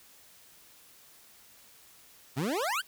25% pulse exponential sweep, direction up, 119.8 to 1661.2 Hz, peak -25 dBFS, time 2.36-2.82 s, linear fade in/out 20 ms, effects white hiss -57 dBFS RMS until 2.87 s

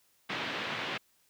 white band-pass noise, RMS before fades -36 dBFS, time 0.29-0.98 s, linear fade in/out 10 ms, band 120 to 3300 Hz, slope 24 dB/octave, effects white hiss -69 dBFS RMS until 1.29 s

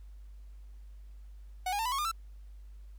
45% pulse tone with pitch steps, 740 / 816.4 / 900.6 / 993.5 / 1096 / 1209.1 / 1333.9 Hz, F#5 / G#5 / A5 / B5 / C#6 / D#6 / E6, 0 / -30 / +40 / +10 / -20 / -50 / +20 cents, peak -30 dBFS, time 1.66-2.115 s, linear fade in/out 5 ms, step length 65 ms, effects added 50 Hz sine -46 dBFS peak until 2.98 s + pink hiss -72 dBFS RMS until 2.98 s

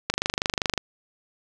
click train, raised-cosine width 0.2 ms, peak -5 dBFS, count 18, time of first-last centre 0.1-0.777 s, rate 25.1 Hz, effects none

